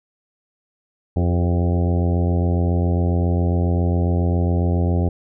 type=harmonic tone with a mistuned harmonic; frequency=87.31 Hz; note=F2; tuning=in tune; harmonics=1 / 2 / 3 / 4 / 5 / 6 / 7 / 8 / 9; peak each=-17 / -23 / -27 / -29 / -31 / -33 / -34 / -35 / -36 dBFS; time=1.16-5.09 s; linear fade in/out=5 ms; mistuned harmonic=5; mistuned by=-36 cents; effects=none